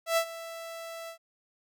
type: tone with ADSR envelope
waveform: sawtooth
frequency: 662 Hz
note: E5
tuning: 7 cents sharp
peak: -18 dBFS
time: 0.06-1.18 s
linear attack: 110 ms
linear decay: 77 ms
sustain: -17 dB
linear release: 92 ms
effects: none